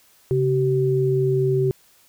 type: tone pair together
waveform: sine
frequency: 135.6 / 382.2 Hz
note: C#3 / G4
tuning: -38 / -44 cents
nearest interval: octave + tritone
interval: 1794 cents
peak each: -20 / -19 dBFS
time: 0.31-1.71 s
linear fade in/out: 0 ms
effects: white hiss -56 dBFS RMS until 2.08 s